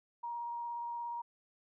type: tone with vibrato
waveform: sine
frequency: 945 Hz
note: A#5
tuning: 23 cents sharp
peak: -37 dBFS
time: 0.23-1.22 s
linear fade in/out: 10 ms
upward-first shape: triangle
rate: 17 Hz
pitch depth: 12 cents each way
effects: none